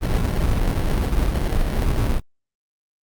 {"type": "noise with sample-and-hold", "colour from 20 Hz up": "brown", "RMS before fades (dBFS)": -19, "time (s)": [0.01, 2.2], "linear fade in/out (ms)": 20, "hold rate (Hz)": 1225, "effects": ["Opus 32 kbps"]}